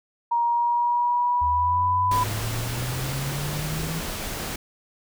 sine tone with pitch glide, 943 to 996.2 Hz, A#5 to B5, +20 to +15 cents, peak -19 dBFS, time 0.31-2.24 s, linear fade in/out 10 ms, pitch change +95 cents, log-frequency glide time 0.43-1.96 s
sine linear sweep, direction up, 74.8 to 164.81 Hz, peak -28 dBFS, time 1.41-4.01 s, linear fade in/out 10 ms
pink noise, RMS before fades -31 dBFS, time 2.11-4.56 s, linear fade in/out 5 ms
effects none

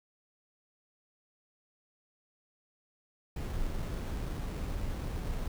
brown noise with sample-and-hold, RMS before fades -35 dBFS, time 3.36-5.48 s, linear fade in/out 5 ms, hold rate 4900 Hz, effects none

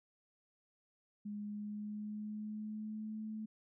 sine tone with pitch glide, 207.2 to 216.9 Hz, G#3 to A3, -4 to -25 cents, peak -40 dBFS, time 1.25-3.46 s, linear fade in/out 10 ms, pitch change +79 cents, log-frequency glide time 1.4-3.22 s, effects none

